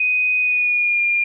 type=tone with pitch glide; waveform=sine; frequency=2497 to 2406 Hz; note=D#7 to D7; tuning=+6 to +41 cents; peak=-15 dBFS; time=0-1.24 s; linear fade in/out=5 ms; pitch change=-65 cents; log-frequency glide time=0.4-1.02 s; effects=none